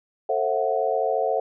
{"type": "chord", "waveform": "sine", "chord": "F# half-diminished seventh", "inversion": "first", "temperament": "just", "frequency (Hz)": [444, 532.8, 666, 740], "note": ["A4", "C5", "E5", "F#5"], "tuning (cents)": [16, 31, 18, 0], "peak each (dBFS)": -26, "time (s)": [0.29, 1.4], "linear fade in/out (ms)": 5, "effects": []}